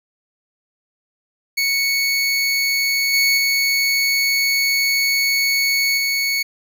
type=tone with level steps; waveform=25% pulse; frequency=2217 Hz; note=C#7; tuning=in tune; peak=-13 / -10 / -12 / -14 dBFS; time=1.57-6.43 s; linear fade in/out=10 ms; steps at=3.13 / 3.37 / 5.97 s; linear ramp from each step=10 ms; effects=none